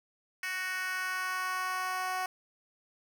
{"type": "tone with high-pass filter sweep", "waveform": "10% pulse", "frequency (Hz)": 370.7, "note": "F#4", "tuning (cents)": 3, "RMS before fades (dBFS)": -34, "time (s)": [0.43, 2.26], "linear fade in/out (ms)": 2, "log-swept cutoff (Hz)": [1900, 770], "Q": 2.3, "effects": []}